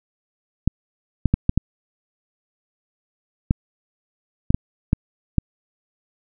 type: clicks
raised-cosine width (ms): 5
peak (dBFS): -3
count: 10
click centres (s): 0.676 / 1.257 / 1.34 / 1.494 / 1.576 / 3.509 / 4.505 / 4.545 / 4.931 / 5.383
effects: none